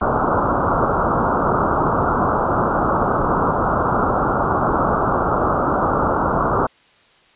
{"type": "low-pass noise", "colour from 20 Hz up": "white", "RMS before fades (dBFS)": -18, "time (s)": [0.01, 6.67], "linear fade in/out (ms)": 10, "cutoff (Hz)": 1400, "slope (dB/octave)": 96, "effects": ["white hiss -53 dBFS RMS until 7.35 s", "resampled to 8000 Hz"]}